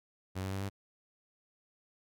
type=tone with pitch steps; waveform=sawtooth; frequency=94.1 / 95.63 / 97.19 / 98.78 Hz; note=F#2 / G2 / G2 / G2; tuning=+30 / -42 / -14 / +14 cents; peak=-31 dBFS; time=0.35-0.698 s; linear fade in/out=20 ms; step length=87 ms; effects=none